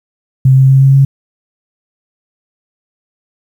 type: tone with pitch steps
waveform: sine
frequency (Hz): 131.9 / 133.12 / 134.36 / 135.61 / 136.87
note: C3 / C3 / C3 / C#3 / C#3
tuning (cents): +14 / +30 / +46 / -38 / -22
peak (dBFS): -3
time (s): 0.45-1.05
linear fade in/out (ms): 5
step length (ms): 120
effects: 7-bit